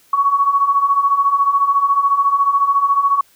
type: beating tone pair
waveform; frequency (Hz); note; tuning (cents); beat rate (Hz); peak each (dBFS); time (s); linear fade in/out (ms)
sine; 1108.7 / 1122.7; C#6 / C#6; 0 / +22; 14; -18 / -13; 0.13-3.21; 5
effects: white hiss -53 dBFS RMS until 3.35 s